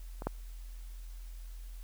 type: clicks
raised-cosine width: 1 ms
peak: -27 / -17 dBFS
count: 2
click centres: 0.221 / 0.27 s
effects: added 42 Hz sine -42 dBFS peak until 1.83 s + white hiss -61 dBFS RMS until 1.83 s